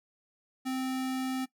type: tone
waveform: square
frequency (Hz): 260.4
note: C4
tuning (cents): -8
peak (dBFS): -31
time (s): 0.65-1.46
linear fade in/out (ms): 20
effects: noise-tail reverb RT60 0.1 s tail -18 dB re dry